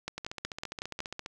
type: two click trains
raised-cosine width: 0.2 ms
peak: -17 / -20 dBFS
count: 6 / 17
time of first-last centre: 0.08-1.004 / 0.18-1.261 s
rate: 5.41 / 14.8 Hz
effects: none